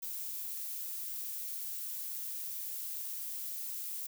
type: noise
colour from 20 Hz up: violet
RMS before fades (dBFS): -40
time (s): 0.02-4.07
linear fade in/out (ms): 10
effects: none